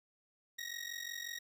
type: ring-modulated tone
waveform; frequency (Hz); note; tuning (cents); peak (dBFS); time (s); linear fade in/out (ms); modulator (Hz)
20% pulse; 1887; A#6; +21; -33; 0.58-1.39; 10; 22.8
effects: 11-bit